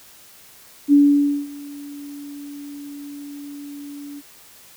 sine tone with ADSR envelope, 286.9 Hz, D4, 40 cents flat, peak -8 dBFS, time 0.88-4.22 s, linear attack 47 ms, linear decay 540 ms, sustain -24 dB, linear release 38 ms, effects white hiss -47 dBFS RMS until 4.76 s

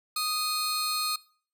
sawtooth tone pair together, 1244.5 / 4248 Hz, D#6 / C8, 0 / +25 cents, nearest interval octave + major sixth, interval 2125 cents, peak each -27 dBFS, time 0.16-1.16 s, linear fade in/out 5 ms, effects noise-tail reverb RT60 0.5 s tail -23 dB re dry

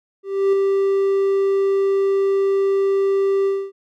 triangle tone with ADSR envelope, 392 Hz, G4, in tune, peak -10 dBFS, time 0.23-3.72 s, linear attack 300 ms, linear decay 3 ms, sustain -3 dB, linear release 260 ms, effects none

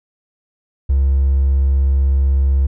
triangle tone with hard clipping, 68 Hz, C#2, 33 cents flat, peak -11 dBFS, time 0.89-2.67 s, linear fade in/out 10 ms, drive 3 dB, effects none

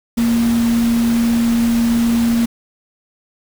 sine tone in noise, 233.1 Hz, A#3, in tune, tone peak -12 dBFS, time 0.17-2.46 s, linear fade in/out 10 ms, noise pink, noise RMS -27 dBFS, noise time 0.17-2.46 s, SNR +12 dB, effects none

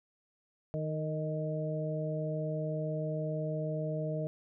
harmonic tone with a mistuned harmonic, 155.56 Hz, D#3, in tune, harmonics 1 / 2 / 3 / 4, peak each -34 / -43 / -40 / -37 dBFS, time 0.74-4.27 s, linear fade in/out 0 ms, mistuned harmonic 3, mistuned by -23 cents, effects none

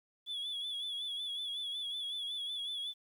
sine tone with vibrato, 3408 Hz, G#7, 44 cents sharp, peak -34 dBFS, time 0.26-2.94 s, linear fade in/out 50 ms, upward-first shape sine, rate 5.4 Hz, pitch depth 58 cents each way, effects tanh soft clip ceiling -35 dBFS + 11-bit

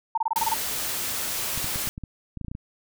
sine tone bursts, 901 Hz, A5, 41 cents sharp, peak -20 dBFS, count 8, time 0.15-0.541 s, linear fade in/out 5 ms, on 27 ms, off 25 ms
white noise, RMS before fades -29 dBFS, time 0.36-1.89 s, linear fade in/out 0 ms
clicks, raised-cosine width 5 ms, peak -22 dBFS, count 12, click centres 1.576 / 1.644 / 1.759 / 1.874 / 1.979 / 2.037 / 2.373 / 2.413 / 2.447 / 2.483 / 2.515 / 2.551 s
effects none

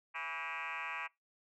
sine tone with frequency modulation, 1760 Hz, A6, in tune, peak -37 dBFS, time 0.14-1.08 s, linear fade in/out 20 ms, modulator 155 Hz, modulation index 5.6, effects noise-tail reverb RT60 0.2 s tail -24 dB re dry + tanh soft clip ceiling -33 dBFS

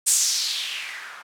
violet noise with low-pass filter sweep, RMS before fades -25 dBFS, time 0.06-1.23 s, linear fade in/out 20 ms, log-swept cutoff 8500 to 1200 Hz, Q 3, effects none

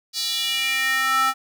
square tone with high-pass filter sweep, 264.3 Hz, C4, 18 cents sharp, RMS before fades -22 dBFS, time 0.13-1.34 s, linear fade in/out 50 ms, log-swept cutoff 4600 to 1100 Hz, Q 3.7, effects none

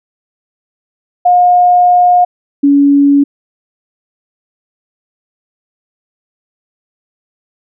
sine tone pair in turn, 715 / 282.8 Hz, F5 / C#4, +41 / +35 cents, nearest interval octave + major third, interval 1606 cents, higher first, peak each -4 dBFS, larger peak neither, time 1.25-2.25 / 2.63-3.24 s, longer first, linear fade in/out 10 ms, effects none

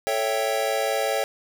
square chord, A dominant seventh, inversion none, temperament equal, 440 / 554.4 / 659.3 / 784 Hz, A4 / C#5 / E5 / G5, 0 / 0 / 0 / 0 cents, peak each -30 / -27 / -29 / -29 dBFS, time 0.07-1.24 s, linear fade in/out 0 ms, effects none

